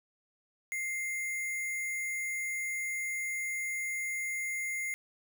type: tone with sample-and-hold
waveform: sine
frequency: 2100 Hz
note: C7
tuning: 6 cents sharp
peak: -32 dBFS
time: 0.72-4.94 s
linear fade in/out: 0 ms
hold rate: 8820 Hz
effects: none